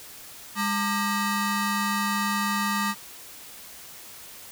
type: ring-modulated tone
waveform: 25% pulse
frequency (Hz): 701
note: F5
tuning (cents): +6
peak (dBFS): -17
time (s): 0.55-2.95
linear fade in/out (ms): 50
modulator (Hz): 496
effects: white hiss -44 dBFS RMS until 4.51 s